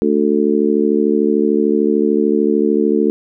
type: harmonic tone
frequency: 73.42 Hz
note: D2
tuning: in tune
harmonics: 3 / 4 / 5 / 6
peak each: -17 / -17 / -17 / -17 dBFS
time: 0.02-3.1 s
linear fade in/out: 0 ms
effects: none